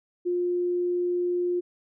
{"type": "tone", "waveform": "sine", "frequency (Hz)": 354.2, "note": "F4", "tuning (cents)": 24, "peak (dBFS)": -23, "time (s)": [0.25, 1.61], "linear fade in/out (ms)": 20, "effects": []}